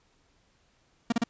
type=tone bursts; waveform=45% pulse; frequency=233.1 Hz; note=A#3; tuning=in tune; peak=-22 dBFS; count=3; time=1.1-1.239 s; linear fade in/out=5 ms; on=23 ms; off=35 ms; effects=pink hiss -67 dBFS RMS until 1.29 s + resampled to 16000 Hz